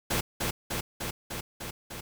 pink noise with echo, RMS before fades -28 dBFS, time 0.1-0.21 s, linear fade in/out 10 ms, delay 300 ms, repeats 6, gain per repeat -2 dB, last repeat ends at 2.01 s, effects none

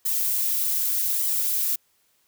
violet noise with flanger, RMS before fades -24 dBFS, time 0.05-1.76 s, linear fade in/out 10 ms, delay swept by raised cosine 0.98 to 6.08 ms, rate 0.84 Hz, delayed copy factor +0.5, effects white hiss -66 dBFS RMS until 2.27 s

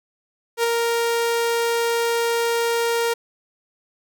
sawtooth tone with ADSR envelope, 466.2 Hz, A#4, in tune, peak -12 dBFS, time 0.57-3.14 s, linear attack 63 ms, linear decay 18 ms, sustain -3 dB, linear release 10 ms, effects none

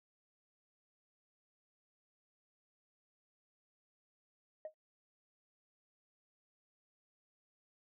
sine tone with exponential decay, 622 Hz, D#5, 1 cent flat, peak -36 dBFS, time 4.65-4.74 s, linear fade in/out 2 ms, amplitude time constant 18 ms, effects noise-tail reverb RT60 0.1 s tail -18 dB re dry + tanh soft clip ceiling -37 dBFS

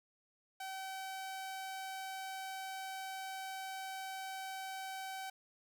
sawtooth tone, 766 Hz, G5, 40 cents flat, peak -38 dBFS, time 0.6-5.3 s, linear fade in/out 5 ms, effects none

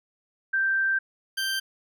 sine / 20% pulse tone pair in turn, 1568 / 1568 Hz, G6 / G6, 0 / 0 cents, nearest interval unison, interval 0 cents, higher neither, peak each -21 dBFS, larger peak neither, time 0.53-0.99 / 1.37-1.6 s, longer first, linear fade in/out 10 ms, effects none

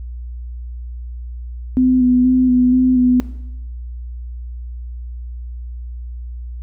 sine tone with vibrato, 252.6 Hz, B3, 39 cents sharp, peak -10 dBFS, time 1.77-3.2 s, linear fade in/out 0 ms, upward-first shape square, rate 2.1 Hz, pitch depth 19 cents each way, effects noise-tail reverb RT60 0.9 s tail -17 dB re dry + added 60 Hz sine -26 dBFS peak until 6.62 s

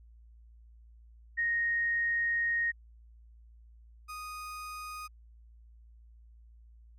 sine / 35% pulse tone pair in turn, 1864.7 / 1241.5 Hz, A#6 / D#6, 0 / -4 cents, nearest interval perfect fifth, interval 704 cents, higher first, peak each -27 / -38 dBFS, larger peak first, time 1.37-2.72 / 4.08-5.08 s, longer first, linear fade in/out 20 ms, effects added 57 Hz sine -53 dBFS peak until 6.98 s + resampled to 32000 Hz

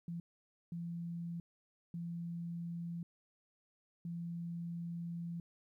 sine tone bursts at uneven times, 170.1 Hz, F3, 45 cents flat, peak -39 dBFS, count 4, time 0.08-0.2 / 0.72-1.4 / 1.94-3.03 / 4.05-5.4 s, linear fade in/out 2 ms, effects 13-bit

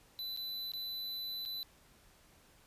square tone with dropouts, 3998 Hz, B7, 20 cents sharp, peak -39 dBFS, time 0.19-1.63 s, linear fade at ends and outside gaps 0 ms, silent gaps 0.364-0.373 / 0.718-0.736 / 1.452-1.459 s, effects pink hiss -64 dBFS RMS until 2.66 s + resampled to 32000 Hz

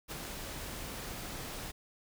pink noise with ADSR envelope, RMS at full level -39 dBFS, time 0.08-1.72 s, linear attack 35 ms, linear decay 18 ms, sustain -3 dB, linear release 18 ms, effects none

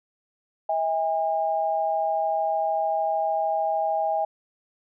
sine tone pair together, 644 / 810.7 Hz, E5 / G#5, -41 / -42 cents, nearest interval major third, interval 399 cents, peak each -25 / -24 dBFS, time 0.69-4.25 s, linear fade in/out 5 ms, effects none

